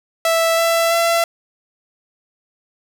sawtooth tone with pitch steps, 659.3 / 666.6 / 673.9 Hz, E5 / E5 / E5, 0 / +19 / +38 cents, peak -10 dBFS, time 0.25-1.24 s, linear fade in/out 2 ms, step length 330 ms, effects none

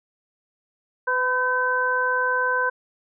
sine tone cluster, 503 / 1007 / 1535 Hz, B4 / B5 / G6, +32 / +33 / -37 cents, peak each -27 / -24 / -22 dBFS, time 1.07-2.7 s, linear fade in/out 10 ms, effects none

